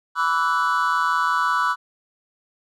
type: tone cluster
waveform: triangle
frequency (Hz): 992 / 1149 / 1314 / 1480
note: B5 / D6 / E6 / F#6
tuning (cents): +7 / -38 / -6 / 0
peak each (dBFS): -22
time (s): 0.15-1.76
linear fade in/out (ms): 50
effects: none